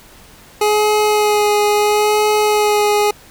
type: tone with vibrato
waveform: 25% pulse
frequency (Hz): 419.6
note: G#4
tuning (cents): +18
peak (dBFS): -8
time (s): 0.61-3.11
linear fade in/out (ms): 5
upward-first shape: sine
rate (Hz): 0.74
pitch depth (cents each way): 16
effects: pink hiss -43 dBFS RMS until 3.3 s